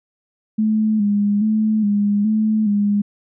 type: tone with vibrato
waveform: sine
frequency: 210.5 Hz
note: G#3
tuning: 24 cents sharp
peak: -14 dBFS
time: 0.58-3.02 s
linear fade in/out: 10 ms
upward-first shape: square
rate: 1.2 Hz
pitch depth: 49 cents each way
effects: none